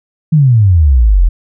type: exponential sweep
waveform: sine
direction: down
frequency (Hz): 163.3 to 39.32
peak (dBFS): -4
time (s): 0.32-1.29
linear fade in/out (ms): 10
effects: none